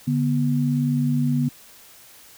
sine tone pair together, 144.8 / 243.5 Hz, D3 / B3, -24 / -24 cents, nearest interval major sixth, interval 900 cents, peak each -21 dBFS, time 0.07-1.49 s, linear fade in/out 10 ms, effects white hiss -48 dBFS RMS until 2.37 s

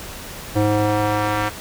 square tone with band-pass filter sweep, 105.1 Hz, G#2, 21 cents sharp, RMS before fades -19 dBFS, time 0.55-1.5 s, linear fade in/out 20 ms, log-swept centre 430 to 1400 Hz, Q 0.96, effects pink hiss -34 dBFS RMS until 1.6 s

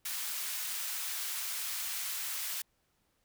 white high-pass noise, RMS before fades -37 dBFS, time 0.05-2.62 s, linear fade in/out 5 ms, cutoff 1200 Hz, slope 12 dB/octave, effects pink hiss -75 dBFS RMS until 3.24 s

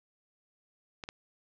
clicks, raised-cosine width 0.2 ms, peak -22 dBFS, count 2, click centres 1.038 / 1.089 s, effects low-pass 5000 Hz 12 dB/octave

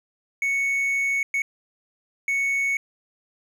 triangle tone bursts at uneven times, 2217 Hz, C#7, in tune, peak -19 dBFS, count 3, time 0.42-1.23 / 1.34-1.42 / 2.28-2.77 s, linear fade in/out 2 ms, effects none

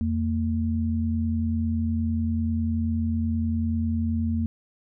sine tone pair together, 85.25 / 227.6 Hz, F2 / A#3, -41 / -41 cents, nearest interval octave + perfect fourth, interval 1700 cents, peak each -25 dBFS, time 0.01-4.46 s, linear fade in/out 0 ms, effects none

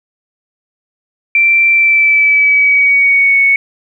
sine tone with pitch glide, 2349 to 2217 Hz, D7 to C#7, 0 to 0 cents, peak -6 dBFS, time 1.35-3.56 s, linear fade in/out 2 ms, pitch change -100 cents, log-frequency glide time 1.7-3.39 s, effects 8-bit

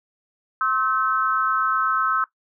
sine tone with amplitude modulation, 1297 Hz, E6, 28 cents flat, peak -14 dBFS, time 0.61-2.24 s, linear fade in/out 2 ms, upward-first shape sine, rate 228 Hz, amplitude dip 100%, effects noise-tail reverb RT60 0.1 s tail -17 dB re dry

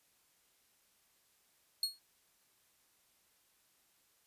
40% pulse tone with exponential decay, 4307 Hz, C8, 49 cents sharp, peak -27 dBFS, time 1.83-1.99 s, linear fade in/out 2 ms, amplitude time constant 34 ms, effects white hiss -72 dBFS RMS until 4.26 s + resampled to 32000 Hz

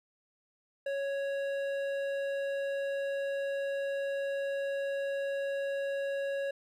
triangle tone with hard clipping, 554.4 Hz, C#5, in tune, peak -33 dBFS, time 0.86-6.51 s, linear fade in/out 5 ms, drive 14 dB, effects none

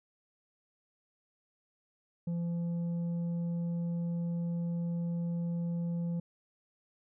sine tone with tanh clipping, 170.7 Hz, F3, 39 cents flat, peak -32 dBFS, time 2.27-6.2 s, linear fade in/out 5 ms, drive 5 dB, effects none

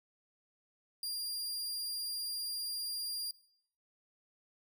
sawtooth tone, 4795 Hz, D8, 35 cents sharp, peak -33 dBFS, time 1.03-3.31 s, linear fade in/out 2 ms, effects noise-tail reverb RT60 0.7 s tail -21 dB re dry

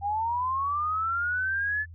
sine linear sweep, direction up, 789 to 1742 Hz, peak -25 dBFS, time 0.01-1.86 s, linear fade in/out 50 ms, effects added 84 Hz sine -42 dBFS peak until 1.94 s

